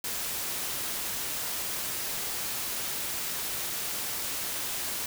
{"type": "noise", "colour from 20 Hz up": "white", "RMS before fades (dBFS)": -33, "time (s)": [0.04, 5.06], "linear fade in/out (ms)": 2, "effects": []}